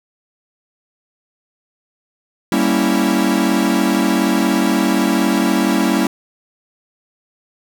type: chord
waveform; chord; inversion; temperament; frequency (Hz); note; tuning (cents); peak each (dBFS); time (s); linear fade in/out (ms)
45% pulse; G diminished seventh; none; equal; 196 / 233.1 / 277.2 / 329.6; G3 / Bb3 / Db4 / Fb4; 0 / 0 / 0 / 0; -19; 2.52-6.07; 2
effects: none